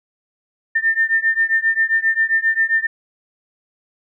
sine beating tone pair, 1798 / 1805.5 Hz, A6 / A6, +37 / +44 cents, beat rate 7.5 Hz, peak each -17 / -18 dBFS, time 0.75-2.87 s, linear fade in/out 10 ms, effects none

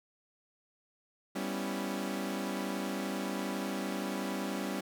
sawtooth chord, C# half-diminished seventh, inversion second, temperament equal, 196 / 246.9 / 277.2 / 329.6 Hz, G3 / B3 / C#4 / E4, 0 / 0 / 0 / 0 cents, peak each -33 / -37 / -35 / -38 dBFS, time 1.35-4.81 s, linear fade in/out 10 ms, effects none

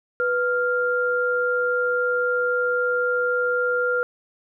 sine tone pair together, 493.1 / 1396.9 Hz, B4 / F6, -3 / 0 cents, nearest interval octave + tritone, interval 1803 cents, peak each -22 dBFS, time 0.2-4.03 s, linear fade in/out 0 ms, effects none

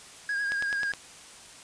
triangle tone with vibrato, 1637 Hz, G#6, 25 cents flat, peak -25 dBFS, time 0.29-0.92 s, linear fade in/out 2 ms, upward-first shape triangle, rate 9.8 Hz, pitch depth 44 cents each way
click train, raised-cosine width 0.2 ms, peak -17 dBFS, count 5, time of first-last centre 0.52-0.937 s, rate 9.6 Hz
effects white hiss -48 dBFS RMS until 1.63 s + resampled to 22050 Hz

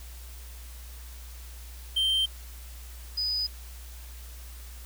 triangle / sine tone pair in turn, 3136 / 4978 Hz, G7 / D#8, 0 / 0 cents, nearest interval minor sixth, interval 800 cents, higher second, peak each -21 / -26 dBFS, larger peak first, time 1.96-2.26 / 3.17-3.47 s, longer neither, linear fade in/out 10 ms, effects added 60 Hz sine -41 dBFS peak until 4.85 s + white hiss -50 dBFS RMS until 4.85 s

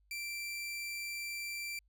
sawtooth tone, 2349 Hz, D7, in tune, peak -35 dBFS, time 0.11-1.79 s, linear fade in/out 2 ms, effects added 50 Hz sine -67 dBFS peak until 1.88 s

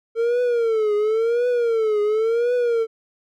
triangle tone with vibrato, 452.8 Hz, A4, 50 cents sharp, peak -15 dBFS, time 0.15-2.87 s, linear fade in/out 50 ms, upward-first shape triangle, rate 0.94 Hz, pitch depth 160 cents each way, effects none

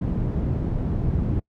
white low-pass noise, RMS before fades -24 dBFS, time 0.01-1.4 s, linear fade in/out 10 ms, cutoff 160 Hz, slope 12 dB/octave, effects noise-tail reverb RT60 0.1 s tail -24 dB re dry

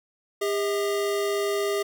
square tone pair together, 403.4 / 640 Hz, G4 / D#5, +50 / +49 cents, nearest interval minor sixth, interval 799 cents, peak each -25 / -32 dBFS, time 0.41-1.83 s, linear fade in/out 10 ms, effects none

